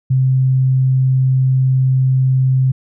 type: tone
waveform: sine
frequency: 130.81 Hz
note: C3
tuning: in tune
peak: -10 dBFS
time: 0.1-2.72 s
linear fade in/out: 10 ms
effects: none